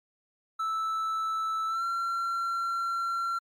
triangle tone with pitch glide, 1315 to 1364.5 Hz, E6 to F6, -5 to -41 cents, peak -26 dBFS, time 0.59-3.39 s, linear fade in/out 10 ms, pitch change +64 cents, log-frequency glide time 1.67-1.84 s, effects Opus 48 kbps

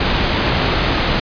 pink low-pass noise, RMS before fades -17 dBFS, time 0-1.2 s, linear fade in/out 5 ms, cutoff 4600 Hz, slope 48 dB/octave, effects resampled to 11025 Hz

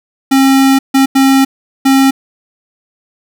square tone bursts at uneven times, 269.3 Hz, C#4, 50 cents flat, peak -6 dBFS, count 4, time 0.31-0.79 / 0.94-1.06 / 1.15-1.45 / 1.85-2.11 s, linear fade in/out 10 ms, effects none

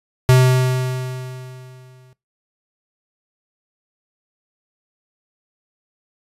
square tone with exponential decay, 128.2 Hz, C3, 35 cents flat, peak -8 dBFS, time 0.29-2.13 s, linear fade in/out 0 ms, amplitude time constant 400 ms, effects noise-tail reverb RT60 0.2 s tail -20 dB re dry + resampled to 32000 Hz

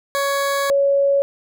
20% pulse / sine tone pair in turn, 558 / 558 Hz, C#5 / C#5, +11 / +11 cents, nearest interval unison, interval 0 cents, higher neither, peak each -13 dBFS, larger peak neither, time 0.15-0.7 / 0.7-1.22 s, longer first, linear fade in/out 0 ms, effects none

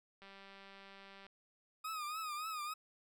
click train, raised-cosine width 0.3 ms, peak -40 dBFS, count 206, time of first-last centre 0.22-1.266 s, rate 196 Hz
40% pulse tone with vibrato, 1244.5 Hz, D#6, in tune, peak -39 dBFS, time 1.84-2.74 s, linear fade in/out 10 ms, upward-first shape triangle, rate 3.5 Hz, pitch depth 99 cents each way
effects none

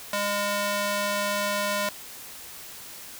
square tone with high-pass filter, 203.8 Hz, G#3, 32 cents flat, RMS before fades -27 dBFS, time 0.13-1.89 s, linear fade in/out 2 ms, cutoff 620 Hz, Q 0.75, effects white hiss -42 dBFS RMS until 3.19 s

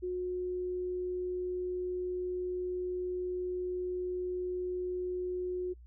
sine tone, 362.6 Hz, F#4, 35 cents flat, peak -32 dBFS, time 0.02-5.74 s, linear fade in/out 20 ms, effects noise-tail reverb RT60 0.1 s tail -26 dB re dry + added 60 Hz sine -50 dBFS peak until 5.86 s

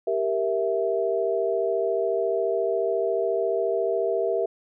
sine chord, E diminished, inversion first, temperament equal, 392 / 466.2 / 659.3 Hz, G4 / Bb4 / E5, 0 / 0 / 0 cents, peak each -26 dBFS, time 0.07-4.46 s, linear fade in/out 5 ms, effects none

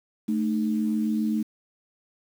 sine tone pair together, 219.3 / 306.7 Hz, A3 / D#4, -6 / -25 cents, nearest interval tritone, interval 581 cents, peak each -23 / -29 dBFS, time 0.28-1.43 s, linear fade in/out 10 ms, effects 8-bit

